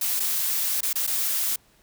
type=noise with dropouts; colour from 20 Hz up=blue; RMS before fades=-25 dBFS; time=0.01-1.56 s; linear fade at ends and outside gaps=5 ms; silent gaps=0.197-0.201 / 0.808-0.829 / 0.931-0.955 / 1.067-1.074 s; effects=pink hiss -60 dBFS RMS until 1.82 s